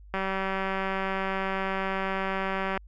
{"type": "click train", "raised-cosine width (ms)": 0.5, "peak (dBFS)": -15, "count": 507, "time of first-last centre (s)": [0.14, 2.775], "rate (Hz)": 192, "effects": ["added 50 Hz sine -46 dBFS peak until 2.87 s"]}